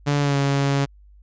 sawtooth tone with pitch glide, 144.2 to 139.53 Hz, D3 to C#3, -31 to +12 cents, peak -14 dBFS, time 0.06-0.86 s, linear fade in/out 20 ms, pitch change -57 cents, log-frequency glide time 0.2-0.37 s, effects added 50 Hz sine -46 dBFS peak until 1.22 s + resampled to 16000 Hz

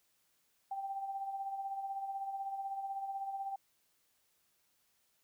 sine tone with tremolo, 784 Hz, G5, in tune, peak -35 dBFS, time 0.71-3.56 s, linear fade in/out 5 ms, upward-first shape sine, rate 16 Hz, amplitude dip 50%, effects white hiss -75 dBFS RMS until 5.23 s

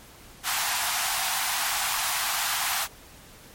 pink high-pass noise, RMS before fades -27 dBFS, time 0.43-2.88 s, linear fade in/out 50 ms, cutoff 690 Hz, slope 96 dB/octave, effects pink hiss -49 dBFS RMS until 3.54 s + MP3 64 kbps

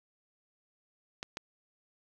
clicks, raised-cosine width 0.2 ms, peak -20 dBFS, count 2, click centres 1.229 / 1.371 s, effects none

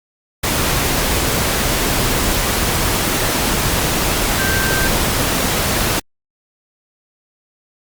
sine tone in noise, 1564 Hz, G6, 4 cents flat, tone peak -20 dBFS, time 4.39-4.88 s, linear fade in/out 10 ms, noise pink, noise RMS -17 dBFS, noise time 0.43-6 s, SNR -6 dB, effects Opus 48 kbps

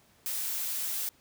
blue noise, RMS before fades -33 dBFS, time 0.26-1.09 s, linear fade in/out 0 ms, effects pink hiss -63 dBFS RMS until 1.2 s + high-pass 60 Hz 12 dB/octave

